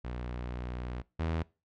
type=tone pair in turn; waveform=sawtooth; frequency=61 / 81.2 Hz; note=B1 / E2; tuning=-21 / -26 cents; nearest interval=perfect fourth; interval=495 cents; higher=second; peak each=-32 / -26 dBFS; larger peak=second; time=0.04-1.02 / 1.19-1.43 s; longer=first; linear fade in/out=10 ms; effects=noise-tail reverb RT60 0.3 s tail -23 dB re dry + low-pass 3000 Hz 12 dB/octave